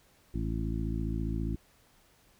harmonic tone with a mistuned harmonic, 54.8 Hz, A1, 6 cents flat, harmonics 1 / 2 / 3 / 4 / 5 / 6, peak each -33 / -36 / -38 / -39 / -40 / -41 dBFS, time 0.34-1.56 s, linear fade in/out 5 ms, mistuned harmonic 6, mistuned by +25 cents, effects pink hiss -64 dBFS RMS until 2.39 s

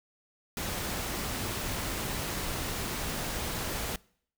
pink noise, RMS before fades -34 dBFS, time 0.57-3.96 s, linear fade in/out 2 ms, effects noise-tail reverb RT60 0.6 s tail -24 dB re dry

